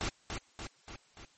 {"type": "noise with echo", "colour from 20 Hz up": "pink", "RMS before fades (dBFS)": -34, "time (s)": [0.01, 0.09], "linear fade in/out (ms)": 0, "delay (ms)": 290, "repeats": 4, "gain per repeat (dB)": -4, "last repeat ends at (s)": 1.25, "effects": ["white hiss -65 dBFS RMS until 1.37 s", "MP3 32 kbps"]}